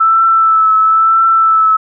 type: tone with vibrato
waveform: sine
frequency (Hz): 1318.5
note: E6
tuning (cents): 0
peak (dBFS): -6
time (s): 0-1.77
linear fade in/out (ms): 10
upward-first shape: triangle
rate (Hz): 1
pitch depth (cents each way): 29
effects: none